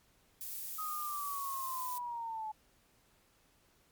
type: noise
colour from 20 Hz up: violet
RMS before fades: -42 dBFS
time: 0.41-1.98 s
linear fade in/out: 0 ms
type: linear sweep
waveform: sine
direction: down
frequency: 1261 to 855 Hz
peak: -37 dBFS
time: 0.78-2.52 s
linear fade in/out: 10 ms
effects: pink hiss -69 dBFS RMS until 3.91 s + MP3 96 kbps